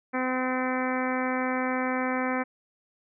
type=harmonic tone; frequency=256.2 Hz; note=C4; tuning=36 cents flat; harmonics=1 / 2 / 3 / 4 / 5 / 6 / 7 / 8 / 9; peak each=-29 / -32 / -34 / -35 / -36 / -37 / -37 / -38 / -39 dBFS; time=0.13-2.44 s; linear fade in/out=20 ms; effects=none